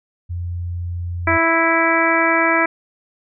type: tone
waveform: sine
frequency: 87.31 Hz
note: F2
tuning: in tune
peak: -22 dBFS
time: 0.29-1.38 s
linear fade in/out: 20 ms
type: harmonic tone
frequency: 329.6 Hz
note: E4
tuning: in tune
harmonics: 1 / 2 / 3 / 4 / 5 / 6 / 7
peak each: -21 / -21 / -21 / -21 / -21 / -21 / -21 dBFS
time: 1.27-2.66 s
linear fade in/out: 5 ms
effects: none